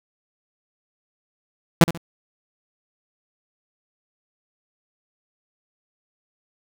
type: tone with echo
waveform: sawtooth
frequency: 168.2 Hz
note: E3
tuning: 35 cents sharp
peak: -4 dBFS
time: 1.81-1.84 s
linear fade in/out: 0 ms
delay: 68 ms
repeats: 2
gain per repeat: -12 dB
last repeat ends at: 1.976 s
effects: none